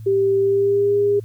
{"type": "tone with pitch glide", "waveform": "sine", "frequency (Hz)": [392, 406.3], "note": ["G4", "G#4"], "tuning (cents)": [0, -38], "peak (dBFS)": -14, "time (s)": [0.06, 1.2], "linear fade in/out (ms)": 10, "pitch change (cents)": 62, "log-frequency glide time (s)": [0.38, 0.97], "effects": ["added 110 Hz sine -32 dBFS peak until 1.24 s", "white hiss -59 dBFS RMS until 1.24 s"]}